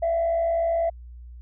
sine tone with frequency modulation, 669 Hz, E5, 25 cents sharp, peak -19 dBFS, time 0.02-0.9 s, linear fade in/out 10 ms, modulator 56.3 Hz, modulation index 0.36, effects tanh soft clip ceiling -17 dBFS + added 60 Hz sine -39 dBFS peak until 1.41 s

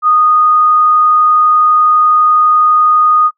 sine tone, 1236 Hz, D#6, 12 cents flat, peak -6 dBFS, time 0.02-3.31 s, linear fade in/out 50 ms, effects noise-tail reverb RT60 0.1 s tail -18 dB re dry

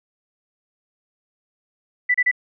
sine tone bursts, 1981 Hz, B6, 5 cents sharp, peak -14 dBFS, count 3, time 2.09-2.314 s, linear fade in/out 10 ms, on 54 ms, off 31 ms, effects none

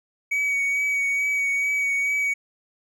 triangle tone with vibrato, 2258 Hz, C#7, 31 cents sharp, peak -19 dBFS, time 0.31-2.34 s, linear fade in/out 10 ms, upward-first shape triangle, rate 2.3 Hz, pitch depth 22 cents each way, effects none

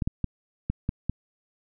clicks, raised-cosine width 5 ms, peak -13 dBFS, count 6, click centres 0.022 / 0.075 / 0.243 / 0.7 / 0.891 / 1.096 s, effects none

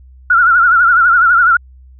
sine tone with vibrato, 1404 Hz, F6, 9 cents sharp, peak -6 dBFS, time 0.3-1.57 s, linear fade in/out 5 ms, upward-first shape triangle, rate 12 Hz, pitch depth 110 cents each way, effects added 64 Hz sine -37 dBFS peak until 1.99 s

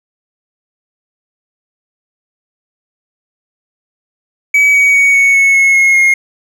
triangle tone with pitch steps, 2278 / 2258 / 2239 / 2220 / 2200 / 2181 / 2163 / 2144 Hz, C#7 / C#7 / C#7 / C#7 / C#7 / C#7 / C#7 / C7, +47 / +31 / +17 / +2 / -14 / -29 / -43 / +42 cents, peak -4 dBFS, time 4.54-6.14 s, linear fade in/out 5 ms, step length 200 ms, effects none

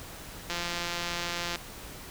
click train, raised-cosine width 0.2 ms, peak -15 dBFS, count 184, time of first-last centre 0.5-1.558 s, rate 173 Hz, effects pink hiss -44 dBFS RMS until 2.1 s

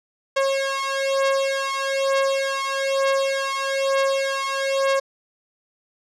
sawtooth beating tone pair, 543 / 544.1 Hz, C#5 / C#5, -36 / -32 cents, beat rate 1.1 Hz, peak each -19 dBFS, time 0.36-5 s, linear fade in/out 10 ms, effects low-pass 7000 Hz 12 dB/octave

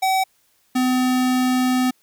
square tone pair in turn, 761 / 254 Hz, F#5 / B3, +48 / +49 cents, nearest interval octave + perfect fifth, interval 1899 cents, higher first, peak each -17 dBFS, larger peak neither, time 0.02-0.24 / 0.75-1.91 s, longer second, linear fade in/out 10 ms, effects white hiss -62 dBFS RMS until 2.02 s

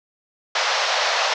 pink band-pass noise, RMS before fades -21 dBFS, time 0.55-1.34 s, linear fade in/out 5 ms, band 530 to 6000 Hz, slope 48 dB/octave, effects none

